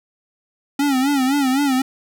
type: tone with vibrato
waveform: square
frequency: 272 Hz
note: C#4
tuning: 33 cents flat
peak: -16 dBFS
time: 0.79-1.82 s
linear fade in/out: 5 ms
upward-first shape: sine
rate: 3.9 Hz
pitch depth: 110 cents each way
effects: none